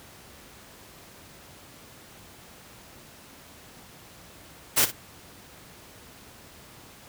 white noise with echo, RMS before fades -20 dBFS, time 4.76-4.86 s, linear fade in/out 20 ms, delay 60 ms, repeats 1, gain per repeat -14 dB, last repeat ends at 4.92 s, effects pink hiss -49 dBFS RMS until 7.08 s + high-pass 60 Hz 12 dB/octave

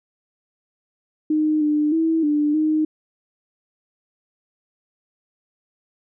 sine tone with pitch steps, 307.6 / 299.6 / 324.1 / 296.6 / 309.8 Hz, D#4 / D4 / E4 / D4 / D#4, -20 / +35 / -29 / +17 / -7 cents, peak -16 dBFS, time 1.3-2.85 s, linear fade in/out 5 ms, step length 310 ms, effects none

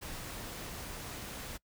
pink noise, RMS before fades -43 dBFS, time 0.01-1.58 s, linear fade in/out 20 ms, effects noise-tail reverb RT60 0.1 s tail -24 dB re dry

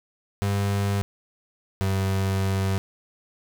35% pulse tone pair in turn, 100 / 96.41 Hz, G2 / G2, +35 / -28 cents, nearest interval minor second, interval 63 cents, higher first, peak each -20 / -20 dBFS, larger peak neither, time 0.42-1.02 / 1.81-2.78 s, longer second, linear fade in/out 0 ms, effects none

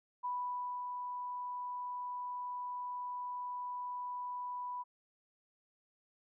sine tone with ADSR envelope, 987.8 Hz, B5, in tune, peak -34 dBFS, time 0.23-4.84 s, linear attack 21 ms, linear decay 580 ms, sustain -4 dB, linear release 27 ms, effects none

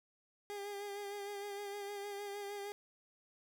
30% pulse tone with vibrato, 405.1 Hz, G#4, 43 cents flat, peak -39 dBFS, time 0.5-2.72 s, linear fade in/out 0 ms, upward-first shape sine, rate 6.5 Hz, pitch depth 31 cents each way, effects none

